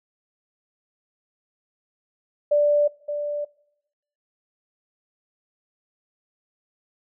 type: tone with echo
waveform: sine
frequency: 587 Hz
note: D5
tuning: 1 cent flat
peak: -15 dBFS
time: 2.51-2.88 s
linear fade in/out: 10 ms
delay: 570 ms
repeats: 1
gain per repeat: -9 dB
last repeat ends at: 3.45 s
effects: noise-tail reverb RT60 0.8 s tail -22 dB re dry